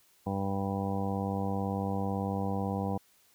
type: harmonic tone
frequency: 98 Hz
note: G2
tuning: in tune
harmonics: 1 / 2 / 3 / 4 / 5 / 6 / 7 / 8 / 9 / 10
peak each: -35 / -33 / -40 / -46 / -38 / -48 / -43 / -38 / -50 / -43 dBFS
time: 0.26-2.98 s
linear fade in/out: 10 ms
effects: white hiss -65 dBFS RMS until 3.34 s